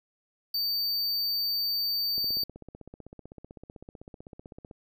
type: tone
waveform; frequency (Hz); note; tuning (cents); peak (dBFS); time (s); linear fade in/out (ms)
square; 4600; D8; -37; -27; 0.54-2.44; 5
type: click train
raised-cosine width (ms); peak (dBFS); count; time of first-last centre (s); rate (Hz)
2; -31; 41; 2.18-4.712; 15.8
effects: none